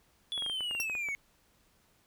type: linear sweep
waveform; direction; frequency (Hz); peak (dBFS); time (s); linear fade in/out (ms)
triangle; down; 3449 to 2178; -31; 0.32-1.15; 0
type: clicks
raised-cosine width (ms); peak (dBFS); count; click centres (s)
0.5; -29; 11; 0.378 / 0.423 / 0.463 / 0.498 / 0.607 / 0.711 / 0.75 / 0.8 / 0.898 / 0.952 / 1.087
type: tone with exponential decay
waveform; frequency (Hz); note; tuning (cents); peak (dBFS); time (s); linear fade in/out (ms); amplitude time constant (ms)
25% pulse; 5640; F8; +16; -23; 0.8-0.88; 2; 16
effects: pink hiss -68 dBFS RMS until 2.06 s